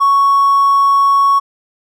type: tone with hard clipping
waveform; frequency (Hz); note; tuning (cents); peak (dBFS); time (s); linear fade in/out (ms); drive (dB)
triangle; 1111; C#6; +4; -8; 0-1.4; 20; 4
effects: none